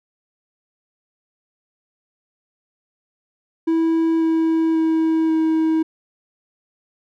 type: tone with pitch steps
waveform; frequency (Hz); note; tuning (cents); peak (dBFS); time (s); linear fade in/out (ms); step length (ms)
triangle; 326.7 / 324.3 / 321.8 / 319.4; E4 / E4 / E4 / D#4; -15 / -28 / -42 / +45; -13; 3.67-5.83; 10; 540
effects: none